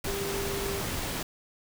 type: tone in noise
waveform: sine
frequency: 396.4 Hz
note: G4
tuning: 19 cents sharp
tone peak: -33 dBFS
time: 0.07-0.81 s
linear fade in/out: 5 ms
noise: pink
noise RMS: -33 dBFS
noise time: 0.04-1.23 s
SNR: -3 dB
effects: none